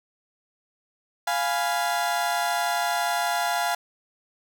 30% pulse chord, F diminished, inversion none, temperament equal, 698.5 / 830.6 / 987.8 Hz, F5 / Ab5 / Cb6, 0 / 0 / 0 cents, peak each -23 / -25 / -29 dBFS, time 1.27-3.75 s, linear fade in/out 5 ms, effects none

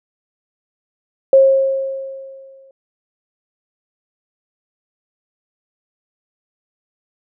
sine tone with exponential decay, 538 Hz, C5, 48 cents sharp, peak -4 dBFS, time 1.33-2.71 s, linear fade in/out 2 ms, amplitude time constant 300 ms, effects none

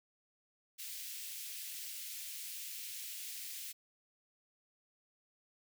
white high-pass noise, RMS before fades -45 dBFS, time 0.78-3.73 s, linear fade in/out 20 ms, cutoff 2200 Hz, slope 24 dB/octave, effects none

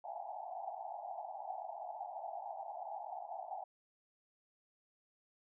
white band-pass noise, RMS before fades -45 dBFS, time 0.04-3.64 s, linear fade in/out 5 ms, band 660 to 860 Hz, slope 96 dB/octave, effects none

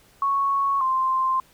sine tone pair in turn, 1107 / 1046.9 Hz, C#6 / C6, -3 / +1 cents, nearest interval minor second, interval 96 cents, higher first, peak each -19 dBFS, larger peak neither, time 0.22-0.81 / 0.81-1.4 s, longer neither, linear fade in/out 2 ms, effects pink hiss -56 dBFS RMS until 1.53 s

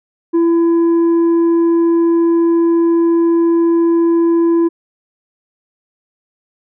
sine tone with tanh clipping, 335.7 Hz, E4, 32 cents sharp, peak -10 dBFS, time 0.33-4.69 s, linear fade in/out 20 ms, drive 4 dB, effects none

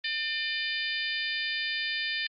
harmonic tone, 600 Hz, D5, 37 cents sharp, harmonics 3 / 4 / 5 / 6 / 7 / 8, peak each -33 / -35 / -37 / -36 / -40 / -38 dBFS, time 0.04-2.27 s, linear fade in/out 5 ms, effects Opus 24 kbps

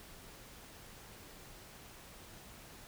silence, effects pink hiss -54 dBFS RMS until 2.87 s

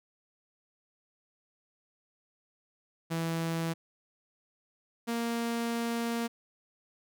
sawtooth tone pair in turn, 164.81 / 233.1 Hz, E3 / A#3, 0 / 0 cents, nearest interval tritone, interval 600 cents, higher second, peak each -26 dBFS, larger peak neither, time 3.1-3.74 / 5.07-6.28 s, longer second, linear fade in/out 20 ms, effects none

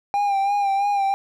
triangle tone with vibrato, 800 Hz, G5, 35 cents sharp, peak -16 dBFS, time 0.14-1.14 s, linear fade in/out 0 ms, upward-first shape sine, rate 3 Hz, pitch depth 41 cents each way, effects none

